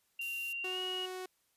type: tone with pitch glide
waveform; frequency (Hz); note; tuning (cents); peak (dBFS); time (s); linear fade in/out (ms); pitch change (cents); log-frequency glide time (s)
sine; 2767 to 2898; F7 to F#7; -17 to -37; -36; 0.19-1.06; 5; +80; 0.68-0.79
type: noise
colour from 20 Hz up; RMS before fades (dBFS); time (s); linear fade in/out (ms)
violet; -45; 0.21-0.53; 5
type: tone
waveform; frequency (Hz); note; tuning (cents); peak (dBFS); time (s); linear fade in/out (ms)
sawtooth; 370; F#4; 0; -36; 0.64-1.26; 5
effects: white hiss -75 dBFS RMS until 1.56 s + resampled to 32000 Hz